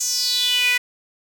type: tone with high-pass filter sweep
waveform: sawtooth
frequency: 493.9 Hz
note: B4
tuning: in tune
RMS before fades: -20 dBFS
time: 0-0.78 s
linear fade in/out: 10 ms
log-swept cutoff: 6700 to 2100 Hz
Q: 6.2
effects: none